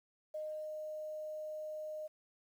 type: tone with ADSR envelope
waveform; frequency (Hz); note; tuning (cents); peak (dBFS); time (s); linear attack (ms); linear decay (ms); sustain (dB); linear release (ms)
sine; 616; D#5; -17; -38; 0.34-2.08; 8; 320; -2; 18
effects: 11-bit